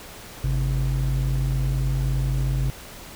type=ring-modulated tone; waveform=triangle; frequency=91.9 Hz; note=F#2; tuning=11 cents flat; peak=-15 dBFS; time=0.44-2.7 s; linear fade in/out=0 ms; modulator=40 Hz; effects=pink hiss -41 dBFS RMS until 3.15 s